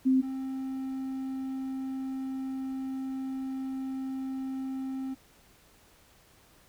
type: tone pair in turn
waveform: sine / triangle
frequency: 261.6 / 264.8 Hz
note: C4 / C4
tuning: 0 / +21 cents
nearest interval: unison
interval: 21 cents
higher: second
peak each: -20 / -30 dBFS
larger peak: first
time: 0.05-0.22 / 0.22-5.15 s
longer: second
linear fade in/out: 20 ms
effects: pink hiss -60 dBFS RMS until 6.68 s